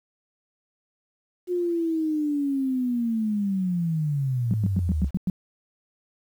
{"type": "linear sweep", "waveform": "sine", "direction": "down", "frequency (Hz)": [361.4, 65.6], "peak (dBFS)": -22, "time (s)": [1.47, 5.11], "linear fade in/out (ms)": 50}
{"type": "tone bursts", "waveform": "sine", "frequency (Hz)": 185, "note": "F#3", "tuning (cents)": 0, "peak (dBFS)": -20, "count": 7, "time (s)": [4.51, 5.299], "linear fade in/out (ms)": 0, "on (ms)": 27, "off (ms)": 100}
{"effects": ["9-bit"]}